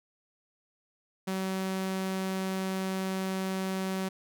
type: tone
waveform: sawtooth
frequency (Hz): 189.7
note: F#3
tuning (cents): +43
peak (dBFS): -26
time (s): 1.27-4.09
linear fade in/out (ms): 10
effects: none